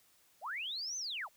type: linear two-way sweep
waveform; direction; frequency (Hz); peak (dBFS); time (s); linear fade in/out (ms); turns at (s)
sine; up then down; 507 to 6272 to 507; -37; 0.41-1.29; 50; 0.97
effects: white hiss -68 dBFS RMS until 1.36 s